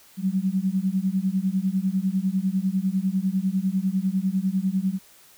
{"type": "beating tone pair", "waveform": "sine", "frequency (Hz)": [185, 195], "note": ["F#3", "G3"], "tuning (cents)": [0, -9], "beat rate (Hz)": 10, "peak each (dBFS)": -24, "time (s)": [0.17, 4.99], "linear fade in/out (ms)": 50, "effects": ["white hiss -53 dBFS RMS until 5.37 s"]}